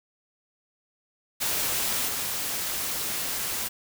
white noise with level steps, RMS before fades -27 / -30 dBFS, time 1.4-3.69 s, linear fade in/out 20 ms, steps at 2.07 s, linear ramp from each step 20 ms, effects none

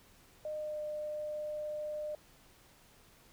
sine tone with pitch glide, 611 to 603.3 Hz, D#5 to D5, -32 to +46 cents, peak -36 dBFS, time 0.45-2.15 s, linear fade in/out 2 ms, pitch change -22 cents, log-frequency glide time 0.56-0.81 s, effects pink hiss -62 dBFS RMS until 3.32 s

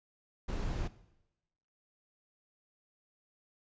brown noise, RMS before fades -35 dBFS, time 0.48-0.88 s, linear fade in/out 10 ms, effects noise-tail reverb RT60 0.9 s tail -17 dB re dry + resampled to 16000 Hz

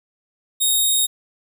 10% pulse tone, 3729 Hz, A#7, in tune, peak -8 dBFS, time 0.6-1.07 s, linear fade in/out 20 ms, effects none

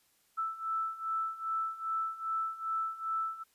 sine beating tone pair, 1318.5 / 1321 Hz, E6 / E6, 0 / +3 cents, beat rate 2.5 Hz, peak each -37 / -34 dBFS, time 0.37-3.44 s, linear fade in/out 20 ms, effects white hiss -70 dBFS RMS until 3.54 s + resampled to 32000 Hz

